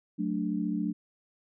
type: chord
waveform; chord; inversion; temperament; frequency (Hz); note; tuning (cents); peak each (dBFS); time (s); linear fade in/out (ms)
sine; D major; first; equal; 185 / 220 / 293.7; F#3 / A3 / D4; 0 / 0 / 0; -32; 0.18-0.93; 20
effects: none